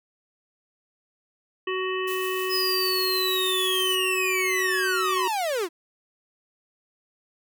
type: harmonic tone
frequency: 373.4 Hz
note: F#4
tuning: 16 cents sharp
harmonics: 1 / 3 / 5 / 7 / 8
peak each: -27 / -32 / -34 / -35 / -36 dBFS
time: 1.67-5.28 s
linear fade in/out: 5 ms
type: noise with tremolo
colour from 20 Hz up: blue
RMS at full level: -37 dBFS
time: 2.07-3.96 s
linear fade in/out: 10 ms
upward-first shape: sine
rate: 6.6 Hz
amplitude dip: 25%
type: linear sweep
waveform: 45% pulse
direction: down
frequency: 5120 to 311.1 Hz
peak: -24 dBFS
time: 2.49-5.69 s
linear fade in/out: 50 ms
effects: none